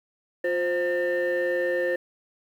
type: tone cluster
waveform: sine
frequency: 354.6 / 524 / 1802 Hz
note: F4 / C5 / A6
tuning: +26 / +2 / +41 cents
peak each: -27 / -23 / -28 dBFS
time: 0.44-1.96 s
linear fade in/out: 5 ms
effects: tanh soft clip ceiling -18 dBFS + 9-bit